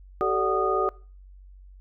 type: tone cluster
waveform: sine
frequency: 382.2 / 437.6 / 584 / 742 / 1233 Hz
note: G4 / A4 / D5 / F#5 / D#6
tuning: -44 / -9 / -10 / +5 / -16 cents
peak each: -26 / -28 / -30 / -30 / -26 dBFS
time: 0.21-0.89 s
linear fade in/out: 0 ms
effects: noise-tail reverb RT60 0.4 s tail -23 dB re dry + added 47 Hz sine -45 dBFS peak until 1.8 s